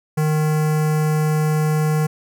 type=tone with notch filter; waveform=square; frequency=154 Hz; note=D#3; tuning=17 cents flat; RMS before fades=-18 dBFS; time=0.17-2.07 s; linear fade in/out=10 ms; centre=3600 Hz; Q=0.87; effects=none